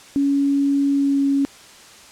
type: tone with pitch glide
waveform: sine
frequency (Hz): 280 to 277.6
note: C#4 to C#4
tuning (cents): +18 to +3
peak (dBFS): -15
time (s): 0.16-1.45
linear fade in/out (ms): 0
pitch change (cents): -15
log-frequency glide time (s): 0.93-1.21
effects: white hiss -44 dBFS RMS until 2.11 s + low-pass 8000 Hz 12 dB/octave